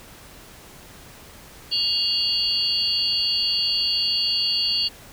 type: tone cluster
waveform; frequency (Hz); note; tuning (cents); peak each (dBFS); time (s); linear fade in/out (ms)
sine; 2834 / 3324 / 4280 / 4547; F7 / G#7 / C8 / C#8; +25 / +1 / +38 / +43; -26 / -30 / -27 / -22; 1.71-4.89; 20
effects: pink hiss -45 dBFS RMS until 5.12 s